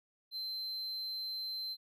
triangle tone, 4100 Hz, C8, 36 cents flat, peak -36 dBFS, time 0.31-1.77 s, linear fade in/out 50 ms, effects none

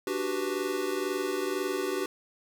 square chord, G major seventh, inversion second, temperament equal, 293.7 / 370 / 392 / 493.9 Hz, D4 / F#4 / G4 / B4, 0 / 0 / 0 / 0 cents, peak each -37 / -33 / -34 / -38 dBFS, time 0.07-2.06 s, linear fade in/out 2 ms, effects none

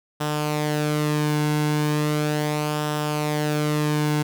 sawtooth tone with flanger, 150.3 Hz, D3, 40 cents sharp, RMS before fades -23 dBFS, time 0.2-4.23 s, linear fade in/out 10 ms, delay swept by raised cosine 0.45 to 1.65 ms, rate 0.37 Hz, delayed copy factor -0.5, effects none

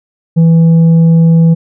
sine tone with tanh clipping, 164.81 Hz, E3, in tune, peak -4 dBFS, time 0.36-1.55 s, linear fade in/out 20 ms, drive 4 dB, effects none

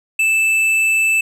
triangle tone with tanh clipping, 2637 Hz, E7, in tune, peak -14 dBFS, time 0.19-1.21 s, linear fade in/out 5 ms, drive 13 dB, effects none

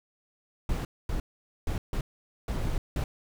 brown noise bursts at uneven times, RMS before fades -29 dBFS, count 6, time 0.69-0.85 / 1.09-1.2 / 1.67-1.78 / 1.93-2.01 / 2.48-2.78 / 2.96-3.04 s, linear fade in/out 2 ms, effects none

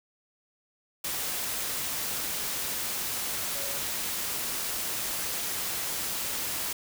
sine tone in noise, 560 Hz, C#5, 18 cents sharp, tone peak -42 dBFS, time 3.55-3.78 s, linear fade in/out 5 ms, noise white, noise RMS -32 dBFS, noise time 1.04-6.73 s, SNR -13 dB, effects none

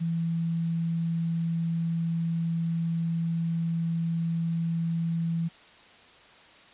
sine tone with quantisation, 166.3 Hz, E3, 16 cents sharp, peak -25 dBFS, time 0-5.49 s, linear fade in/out 20 ms, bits 9, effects white hiss -53 dBFS RMS until 6.73 s + resampled to 8000 Hz

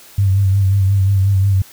sine tone with vibrato, 97.4 Hz, G2, 11 cents flat, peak -10 dBFS, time 0.18-1.62 s, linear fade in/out 5 ms, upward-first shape sine, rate 5.6 Hz, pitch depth 44 cents each way, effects white hiss -42 dBFS RMS until 1.72 s

